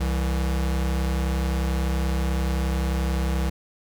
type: tone pair together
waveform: square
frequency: 65.41 / 164.72 Hz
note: C2 / E3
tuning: 0 / -1 cents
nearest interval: octave + major third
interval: 1599 cents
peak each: -23 / -31 dBFS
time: 0-3.5 s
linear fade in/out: 10 ms
effects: none